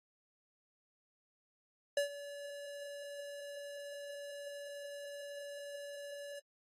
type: tone with ADSR envelope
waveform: square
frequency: 572 Hz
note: D5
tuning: 46 cents flat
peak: -29 dBFS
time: 1.97-6.4 s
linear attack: 3 ms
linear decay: 110 ms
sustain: -16 dB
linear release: 15 ms
effects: AAC 32 kbps